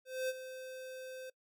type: tone with ADSR envelope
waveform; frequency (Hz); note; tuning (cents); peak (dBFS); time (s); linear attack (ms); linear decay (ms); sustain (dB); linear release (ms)
square; 517; C5; -21; -33; 0.05-1.3; 240; 35; -12; 6
effects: noise-tail reverb RT60 0.1 s tail -23 dB re dry